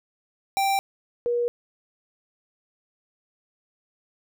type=tone pair in turn; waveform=square / sine; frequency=784 / 478.9 Hz; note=G5 / A#4; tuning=0 / +47 cents; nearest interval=major sixth; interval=853 cents; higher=first; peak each=-21 dBFS; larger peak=neither; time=0.57-0.79 / 1.26-1.48 s; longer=neither; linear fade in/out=0 ms; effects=none